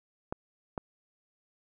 clicks, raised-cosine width 1 ms, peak -19 dBFS, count 2, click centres 0.325 / 0.778 s, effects none

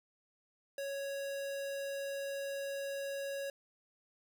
square tone, 554.4 Hz, C#5, in tune, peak -38 dBFS, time 0.78-3.5 s, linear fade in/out 2 ms, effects none

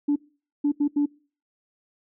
sine tone bursts at uneven times, 290 Hz, D4, 22 cents flat, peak -17 dBFS, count 4, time 0.08-0.16 / 0.64-0.72 / 0.8-0.88 / 0.96-1.06 s, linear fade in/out 10 ms, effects noise-tail reverb RT60 0.4 s tail -24 dB re dry + tanh soft clip ceiling -15 dBFS

